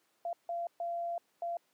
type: tone bursts at uneven times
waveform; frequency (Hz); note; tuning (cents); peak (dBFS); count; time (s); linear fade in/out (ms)
sine; 686; F5; -31; -33; 4; 0.25-0.33 / 0.49-0.67 / 0.8-1.18 / 1.42-1.57; 2
effects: pink hiss -73 dBFS RMS until 1.73 s + high-pass 300 Hz 12 dB/octave